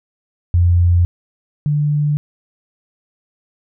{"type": "tone pair in turn", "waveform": "sine", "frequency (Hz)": [87.31, 147.82], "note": ["F2", "D3"], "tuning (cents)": [0, 12], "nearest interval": "major sixth", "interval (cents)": 912, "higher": "second", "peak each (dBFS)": [-9, -13], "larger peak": "first", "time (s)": [[0.54, 1.05], [1.66, 2.17]], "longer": "neither", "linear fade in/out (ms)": 0, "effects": []}